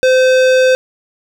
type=tone with hard clipping; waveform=sine; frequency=515 Hz; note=C5; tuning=28 cents flat; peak=-9 dBFS; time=0.03-0.75 s; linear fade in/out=0 ms; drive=17 dB; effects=none